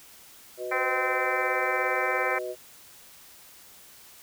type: chord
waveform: sine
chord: B major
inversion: second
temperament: equal with one note detuned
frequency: 370 / 499 / 622.3 Hz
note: F#4 / B4 / D#5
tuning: 0 / +18 / 0 cents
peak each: -35 / -36 / -35 dBFS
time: 0.57-2.56 s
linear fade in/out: 50 ms
type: harmonic tone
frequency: 258.1 Hz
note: C4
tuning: 23 cents flat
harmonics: 2 / 3 / 4 / 5 / 6 / 7 / 8 / 9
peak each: -33 / -33 / -33 / -33 / -33 / -33 / -33 / -33 dBFS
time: 0.71-2.39 s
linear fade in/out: 10 ms
effects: white hiss -51 dBFS RMS until 4.22 s